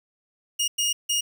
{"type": "tone bursts at uneven times", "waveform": "20% pulse", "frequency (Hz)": 2856, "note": "F7", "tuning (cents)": 38, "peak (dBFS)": -17, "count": 3, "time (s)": [[0.59, 0.68], [0.78, 0.93], [1.09, 1.21]], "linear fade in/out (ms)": 10, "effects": []}